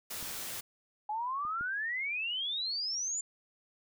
white noise, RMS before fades -40 dBFS, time 0.1-0.61 s, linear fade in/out 10 ms
clicks, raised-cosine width 3 ms, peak -35 / -42 / -35 dBFS, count 3, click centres 0.227 / 1.451 / 1.61 s
sine exponential sweep, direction up, 830 to 7210 Hz, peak -32 dBFS, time 1.09-3.21 s, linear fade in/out 5 ms
effects none

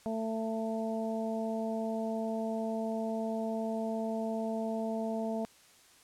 harmonic tone, 222.8 Hz, A3, 22 cents sharp, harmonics 1 / 2 / 3 / 4, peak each -34 / -39 / -36 / -45 dBFS, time 0.06-5.45 s, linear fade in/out 0 ms, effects white hiss -60 dBFS RMS until 6.03 s + low-pass 10000 Hz 12 dB/octave

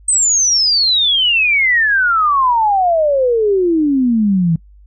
sine exponential sweep, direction down, 8372 to 159 Hz, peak -10 dBFS, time 0.08-4.56 s, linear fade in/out 5 ms, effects noise-tail reverb RT60 0.1 s tail -23 dB re dry + added 50 Hz sine -40 dBFS peak until 4.86 s

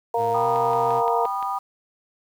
harmonic tone, 233.1 Hz, A#3, in tune, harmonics 2 / 3 / 4, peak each -24 / -24 / -24 dBFS, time 0.14-1.26 s, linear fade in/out 5 ms
sawtooth tone with pitch glide, 110 to 126.36 Hz, A2 to B2, 0 to +40 cents, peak -30 dBFS, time 0.16-1.03 s, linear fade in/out 50 ms, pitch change +240 cents, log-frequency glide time 0.32-0.45 s
sine chord, G augmented, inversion none, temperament just, 784 / 980 / 1225 Hz, G5 / B5 / D#6, 0 / -14 / -27 cents, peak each -28 dBFS, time 0.34-1.59 s, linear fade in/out 10 ms
click train, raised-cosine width 0.3 ms, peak -23 dBFS, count 6, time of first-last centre 0.56-1.427 s, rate 5.77 Hz
effects 8-bit

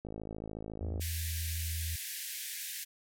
click train, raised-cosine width 2 ms, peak -28 dBFS, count 52, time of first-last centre 0.05-0.996 s, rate 53.9 Hz
sine tone with pitch glide, 81.9 to 81.33 Hz, E2 to E2, -11 to -23 cents, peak -34 dBFS, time 0.81-1.96 s, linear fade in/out 5 ms, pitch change -12 cents, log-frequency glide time 1.19-1.4 s
white band-pass noise, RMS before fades -41 dBFS, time 1-2.85 s, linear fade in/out 20 ms, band 1600 to 16000 Hz, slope 96 dB/octave
effects none

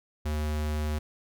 square tone, 75.8 Hz, D#2, 45 cents flat, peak -28 dBFS, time 0.25-0.99 s, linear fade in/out 10 ms, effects none

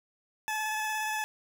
20% pulse tone with vibrato, 862 Hz, A5, 36 cents flat, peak -25 dBFS, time 0.48-1.24 s, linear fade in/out 0 ms, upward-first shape square, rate 17 Hz, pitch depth 11 cents each way, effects none

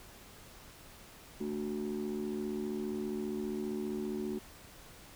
sine chord, D major, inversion second, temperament equal with one note detuned, 220 / 295 / 370 Hz, A3 / D4 / F#4, 0 / +8 / 0 cents, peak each -36 / -39 / -36 dBFS, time 1.4-4.39 s, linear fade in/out 10 ms, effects tanh soft clip ceiling -29 dBFS + pink hiss -54 dBFS RMS until 5.15 s

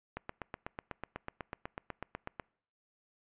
click train, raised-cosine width 0.5 ms, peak -23 dBFS, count 19, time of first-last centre 0.17-2.398 s, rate 8.08 Hz, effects noise-tail reverb RT60 0.6 s tail -26 dB re dry + resampled to 8000 Hz

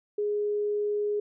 sine tone, 415.3 Hz, G#4, in tune, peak -25 dBFS, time 0.18-1.2 s, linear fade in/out 5 ms, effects none

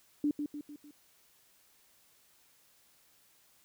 sine tone with echo, 293.7 Hz, D4, in tune, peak -26 dBFS, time 0.24-0.31 s, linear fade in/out 2 ms, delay 150 ms, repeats 4, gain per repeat -6 dB, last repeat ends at 0.91 s, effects white hiss -66 dBFS RMS until 3.64 s

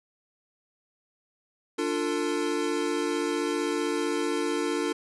square chord, D minor, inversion none, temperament equal with one note detuned, 293.7 / 349.2 / 449.8 Hz, D4 / F4 / A4, 0 / 0 / +38 cents, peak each -31 dBFS, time 1.78-4.93 s, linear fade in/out 10 ms, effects resampled to 24000 Hz

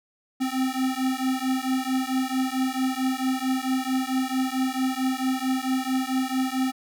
square beating tone pair, 258.4 / 262.9 Hz, C4 / C4, -21 / +8 cents, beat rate 4.5 Hz, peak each -27 dBFS, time 0.4-6.72 s, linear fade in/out 20 ms, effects none

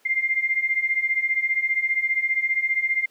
sine beating tone pair, 2093 / 2108 Hz, C7 / C7, 0 / +12 cents, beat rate 15 Hz, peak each -25 / -22 dBFS, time 0.05-3.06 s, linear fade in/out 10 ms, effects pink hiss -60 dBFS RMS until 3.1 s + high-pass 400 Hz 12 dB/octave

